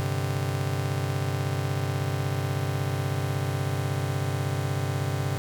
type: chord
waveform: 45% pulse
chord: G suspended fourth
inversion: none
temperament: just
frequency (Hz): 98 / 130.67 / 147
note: G2 / C3 / D3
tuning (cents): 0 / -2 / +2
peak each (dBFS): -30 / -29 / -32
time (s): 0-5.38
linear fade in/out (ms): 0
effects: none